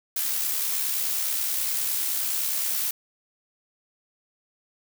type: noise with amplitude modulation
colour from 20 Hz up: blue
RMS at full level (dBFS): -25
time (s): 0.16-2.91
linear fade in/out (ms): 5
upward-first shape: sine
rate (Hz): 69.6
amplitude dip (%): 35
effects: none